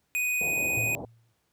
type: tone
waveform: square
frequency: 2489 Hz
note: D#7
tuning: in tune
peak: -26 dBFS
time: 0.15-0.95 s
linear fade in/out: 0 ms
type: low-pass noise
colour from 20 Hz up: white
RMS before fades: -38 dBFS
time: 0.41-1.05 s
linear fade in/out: 2 ms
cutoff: 810 Hz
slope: 48 dB/octave
type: tone with exponential decay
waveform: sine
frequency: 115 Hz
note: A#2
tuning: 23 cents flat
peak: -28 dBFS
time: 0.77-1.33 s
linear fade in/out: 0 ms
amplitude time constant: 120 ms
effects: pink hiss -73 dBFS RMS until 1.52 s + high-pass 60 Hz 12 dB/octave